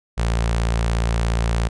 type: tone with notch filter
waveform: sawtooth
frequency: 57 Hz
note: A#1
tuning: 38 cents flat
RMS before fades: -20 dBFS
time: 0.17-1.69 s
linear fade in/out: 20 ms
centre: 290 Hz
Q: 1.4
effects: resampled to 22050 Hz